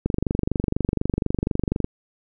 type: click train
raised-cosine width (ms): 3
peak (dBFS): -8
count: 44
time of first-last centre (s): 0.06-1.844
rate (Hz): 24.1
effects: none